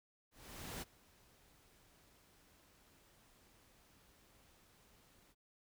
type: noise with ADSR envelope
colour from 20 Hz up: pink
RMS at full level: -45 dBFS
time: 0.31-5.35 s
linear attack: 510 ms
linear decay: 22 ms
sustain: -23 dB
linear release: 44 ms
effects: none